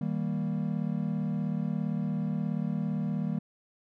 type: chord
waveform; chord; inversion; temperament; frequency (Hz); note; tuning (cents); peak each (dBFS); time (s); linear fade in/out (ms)
triangle; Eb major; none; equal with one note detuned; 157.74 / 196 / 233.1; Eb3 / G3 / Bb3; +24 / 0 / 0; -30 / -30 / -32; 0.01-3.39; 5
effects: none